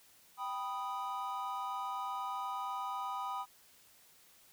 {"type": "chord", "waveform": "triangle", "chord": "G augmented", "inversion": "none", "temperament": "equal", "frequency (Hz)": [784, 987.8, 1244.5], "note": ["G5", "B5", "D#6"], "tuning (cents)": [0, 0, 0], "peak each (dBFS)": [-40, -38, -39], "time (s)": [0.37, 3.46], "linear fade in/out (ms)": 50, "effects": ["white hiss -63 dBFS RMS until 4.52 s"]}